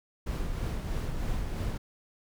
brown noise with tremolo, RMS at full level -30 dBFS, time 0.26-1.78 s, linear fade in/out 10 ms, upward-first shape triangle, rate 3.1 Hz, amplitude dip 40%, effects none

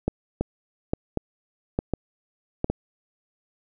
two click trains, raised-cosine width 2 ms, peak -10 / -9 dBFS, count 4 / 4, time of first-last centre 0.41-2.7 / 0.08-2.644 s, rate 1.31 / 1.17 Hz, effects none

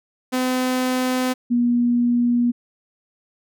sawtooth / sine tone pair in turn, 254.9 / 240.6 Hz, C4 / B3, -45 / -45 cents, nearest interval minor second, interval 100 cents, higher first, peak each -15 / -15 dBFS, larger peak neither, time 0.32-1.34 / 1.5-2.52 s, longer neither, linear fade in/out 20 ms, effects none

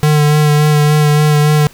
square tone with vibrato, 149.9 Hz, D3, 36 cents sharp, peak -8 dBFS, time 0.03-1.67 s, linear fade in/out 0 ms, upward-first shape sine, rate 3.5 Hz, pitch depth 20 cents each way, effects pink hiss -41 dBFS RMS until 1.73 s

